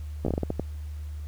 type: slowing click train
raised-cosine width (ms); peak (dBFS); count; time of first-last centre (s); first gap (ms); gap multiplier
2; -13; 9; 0.25-0.597; 14; 1.31
effects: added 75 Hz sine -33 dBFS peak until 1.27 s + pink hiss -57 dBFS RMS until 1.27 s